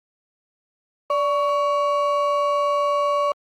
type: ring-modulated tone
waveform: triangle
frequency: 850 Hz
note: G#5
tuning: 40 cents sharp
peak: -13 dBFS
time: 1.1-3.32 s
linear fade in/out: 2 ms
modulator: 268 Hz
effects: Opus 24 kbps